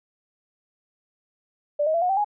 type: tone with pitch steps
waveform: sine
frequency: 587.3 / 629.5 / 674.6 / 723.1 / 774.9 / 830.6 Hz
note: D5 / D#5 / E5 / F#5 / G5 / G#5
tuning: 0 / +20 / +40 / -40 / -20 / 0 cents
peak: -19 dBFS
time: 1.79-2.246 s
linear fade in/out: 10 ms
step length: 76 ms
effects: none